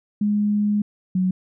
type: tone pair in turn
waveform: sine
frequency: 207.7 / 185.04 Hz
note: G#3 / F#3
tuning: 0 / 0 cents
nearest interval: major second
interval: 200 cents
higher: first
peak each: -17 dBFS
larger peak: neither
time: 0.21-0.82 / 1.15-1.31 s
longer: first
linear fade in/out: 5 ms
effects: none